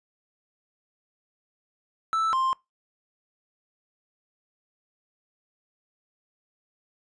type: tone pair in turn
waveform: triangle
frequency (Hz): 1318.5 / 1049.7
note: E6 / C6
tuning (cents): 0 / +5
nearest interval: major third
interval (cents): 395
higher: first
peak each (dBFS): -20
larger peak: neither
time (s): 2.13-2.33 / 2.33-2.53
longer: neither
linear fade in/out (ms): 0
effects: noise-tail reverb RT60 0.2 s tail -24 dB re dry + resampled to 22050 Hz